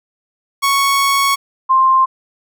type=tone pair in turn; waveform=sawtooth / sine; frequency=1108.7 / 1052 Hz; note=C#6 / C6; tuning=0 / +9 cents; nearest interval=minor second; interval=91 cents; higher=first; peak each=-8 dBFS; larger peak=neither; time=0.62-1.36 / 1.69-2.06 s; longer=first; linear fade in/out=20 ms; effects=none